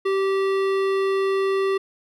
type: tone with hard clipping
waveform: sine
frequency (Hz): 388.3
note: G4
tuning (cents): -16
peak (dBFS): -21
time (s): 0.05-1.78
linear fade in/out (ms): 10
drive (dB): 15
effects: none